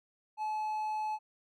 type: tone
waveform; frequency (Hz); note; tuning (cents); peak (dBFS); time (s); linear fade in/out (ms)
triangle; 859; A5; -42; -30; 0.37-1.19; 50
effects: none